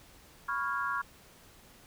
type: chord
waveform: sine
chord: C# dominant seventh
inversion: third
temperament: equal with one note detuned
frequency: 987.8 / 1108.7 / 1396.9 / 1645 Hz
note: B5 / C#6 / E#6 / G#6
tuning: 0 / 0 / 0 / -17 cents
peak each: -39 / -34 / -34 / -38 dBFS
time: 0.48-1.02 s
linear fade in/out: 10 ms
effects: pink hiss -57 dBFS RMS until 1.86 s